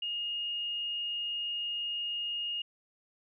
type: tone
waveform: sine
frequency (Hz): 2851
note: F7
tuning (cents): +35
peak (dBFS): -32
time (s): 0.02-2.62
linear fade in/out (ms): 5
effects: none